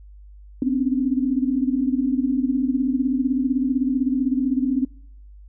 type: tone cluster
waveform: sine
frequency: 252.7 / 272.4 / 288.3 Hz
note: B3 / C#4 / D4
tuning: +40 / -30 / -32 cents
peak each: -21 / -23 / -26 dBFS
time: 0.62-4.85 s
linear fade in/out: 2 ms
effects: noise-tail reverb RT60 0.7 s tail -25 dB re dry + added 50 Hz sine -41 dBFS peak until 5.48 s